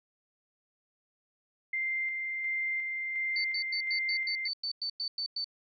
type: tone with tremolo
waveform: sine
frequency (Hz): 2093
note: C7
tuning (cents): 0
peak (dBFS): -29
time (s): 1.73-4.48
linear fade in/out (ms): 5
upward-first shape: square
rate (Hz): 1.4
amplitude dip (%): 30
type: tone bursts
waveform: sine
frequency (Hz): 4530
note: C#8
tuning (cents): +37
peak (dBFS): -31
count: 12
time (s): 3.36-5.444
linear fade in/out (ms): 2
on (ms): 82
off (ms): 100
effects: none